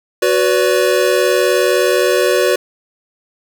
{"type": "chord", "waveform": "square", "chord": "B minor", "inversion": "second", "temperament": "equal with one note detuned", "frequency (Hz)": [370, 493.9, 573.3], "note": ["F#4", "B4", "D5"], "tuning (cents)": [0, 0, -42], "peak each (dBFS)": [-16, -16, -17], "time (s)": [0.22, 2.56], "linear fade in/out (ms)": 5, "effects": []}